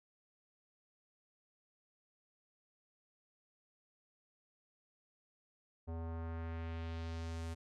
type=tone with low-pass filter sweep; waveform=square; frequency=82.41 Hz; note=E2; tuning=in tune; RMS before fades=-42 dBFS; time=5.87-7.55 s; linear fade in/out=20 ms; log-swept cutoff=740 to 9700 Hz; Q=1.2; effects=none